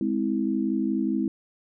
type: chord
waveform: sine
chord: Ab augmented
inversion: none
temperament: just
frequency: 207.7 / 259.6 / 324.5 Hz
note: Ab3 / C4 / E4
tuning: 0 / -13 / -27 cents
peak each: -27 dBFS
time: 0.01-1.28 s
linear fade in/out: 2 ms
effects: none